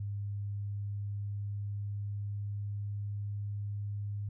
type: tone with pitch glide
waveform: sine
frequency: 101.4 to 102.28 Hz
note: G#2 to G#2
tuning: -41 to -26 cents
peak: -34 dBFS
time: 0-4.29 s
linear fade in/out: 5 ms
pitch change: +15 cents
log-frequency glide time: 0.34-3.37 s
effects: none